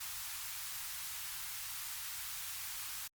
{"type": "band-stop noise", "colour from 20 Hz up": "white", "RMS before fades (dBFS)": -43, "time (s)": [0, 3.08], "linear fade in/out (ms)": 10, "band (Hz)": [120, 900], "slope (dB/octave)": 24, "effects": ["Opus 48 kbps"]}